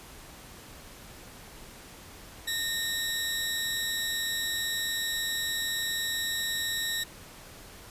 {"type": "tone pair together", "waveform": "sawtooth", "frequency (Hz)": [1833, 3884], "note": ["A#6", "B7"], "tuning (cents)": [-30, -30], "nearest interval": "octave + minor second", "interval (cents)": 1300, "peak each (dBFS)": [-29, -28], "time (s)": [2.47, 7.04], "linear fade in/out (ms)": 10, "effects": ["pink hiss -48 dBFS RMS until 7.9 s", "resampled to 32000 Hz"]}